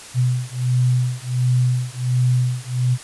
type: beating tone pair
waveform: sine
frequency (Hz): 124.6 / 126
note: B2 / B2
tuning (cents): +16 / +35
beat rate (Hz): 1.4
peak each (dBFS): -19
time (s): 0.14-2.98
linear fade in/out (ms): 50
effects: white hiss -38 dBFS RMS until 3.03 s + resampled to 24000 Hz

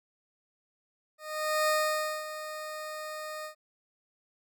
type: tone with ADSR envelope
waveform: 20% pulse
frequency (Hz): 616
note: D#5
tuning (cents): -17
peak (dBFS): -19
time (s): 1.18-3.55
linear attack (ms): 500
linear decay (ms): 560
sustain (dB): -13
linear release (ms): 100
effects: none

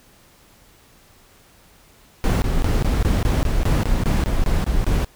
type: noise bursts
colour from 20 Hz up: brown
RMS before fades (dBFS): -18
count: 14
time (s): 2.24-5.046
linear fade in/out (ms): 0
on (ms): 180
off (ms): 22
effects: pink hiss -52 dBFS RMS until 5.15 s

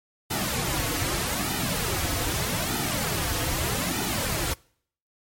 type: noise with flanger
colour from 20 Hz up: pink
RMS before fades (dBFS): -27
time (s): 0.3-4.54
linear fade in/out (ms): 10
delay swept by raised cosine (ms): 1.8 to 5.1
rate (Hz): 0.81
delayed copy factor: -0.75
effects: noise-tail reverb RT60 0.6 s tail -25 dB re dry + MP3 64 kbps

